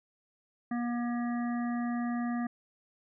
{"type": "harmonic tone", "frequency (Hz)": 239.4, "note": "A#3", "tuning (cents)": 46, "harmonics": [1, 3, 5, 7, 8], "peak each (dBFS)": [-30, -40, -44, -47, -48], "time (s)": [0.71, 2.47], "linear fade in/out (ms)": 5, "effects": []}